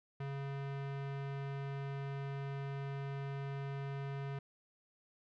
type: tone with low-pass filter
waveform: square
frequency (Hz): 138.59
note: C#3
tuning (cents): 0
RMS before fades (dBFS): -41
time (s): 0.2-4.39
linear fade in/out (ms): 5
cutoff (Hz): 2400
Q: 0.95
effects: none